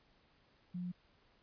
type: tone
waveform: sine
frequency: 178.4 Hz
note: F3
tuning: 37 cents sharp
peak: -38 dBFS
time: 0.74-0.92 s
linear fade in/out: 10 ms
effects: pink hiss -70 dBFS RMS until 1.42 s + resampled to 11025 Hz